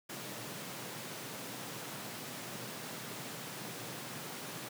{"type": "high-pass noise", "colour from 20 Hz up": "pink", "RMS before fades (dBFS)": -44, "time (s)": [0.09, 4.69], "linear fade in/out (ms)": 10, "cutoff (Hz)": 110, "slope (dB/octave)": 96, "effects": []}